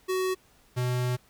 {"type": "tone pair in turn", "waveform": "square", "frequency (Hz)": [373.2, 124.54], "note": ["F#4", "B2"], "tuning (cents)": [15, 15], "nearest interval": "octave + perfect fifth", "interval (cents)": 1900, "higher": "first", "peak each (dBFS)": -26, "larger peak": "neither", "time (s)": [[0.08, 0.35], [0.76, 1.17]], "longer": "second", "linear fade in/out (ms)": 20, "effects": ["pink hiss -61 dBFS RMS until 1.29 s"]}